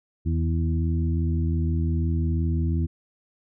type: harmonic tone with a mistuned harmonic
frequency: 82.6 Hz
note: E2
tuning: 4 cents sharp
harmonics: 1 / 2 / 3 / 4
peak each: -22 / -28 / -32 / -34 dBFS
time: 0.25-2.87 s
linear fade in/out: 20 ms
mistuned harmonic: 2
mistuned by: -34 cents
effects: none